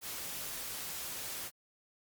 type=noise; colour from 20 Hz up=white; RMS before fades=-41 dBFS; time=0.01-1.51 s; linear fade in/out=50 ms; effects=Opus 48 kbps